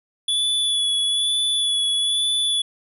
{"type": "tone with vibrato", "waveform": "square", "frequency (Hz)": 3431, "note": "A7", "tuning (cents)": -44, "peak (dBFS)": -19, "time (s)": [0.28, 2.62], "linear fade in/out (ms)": 5, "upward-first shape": "sine", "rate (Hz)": 1.1, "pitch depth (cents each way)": 22, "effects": ["resampled to 32000 Hz"]}